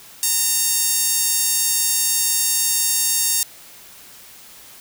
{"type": "tone with high-pass filter", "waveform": "sawtooth", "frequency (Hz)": 922, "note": "A#5", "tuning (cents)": -19, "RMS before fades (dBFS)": -19, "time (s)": [0.23, 3.43], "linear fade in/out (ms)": 0, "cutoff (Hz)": 7100, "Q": 1.2, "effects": ["white hiss -43 dBFS RMS until 4.8 s"]}